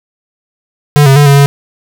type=tone with pitch steps; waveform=square; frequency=146.4 / 135.6 / 145.4 / 140.3 / 141.1 Hz; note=D3 / C#3 / D3 / C#3 / C#3; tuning=-5 / -38 / -17 / +21 / +31 cents; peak=-3 dBFS; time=0.96-1.46 s; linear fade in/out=0 ms; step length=100 ms; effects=none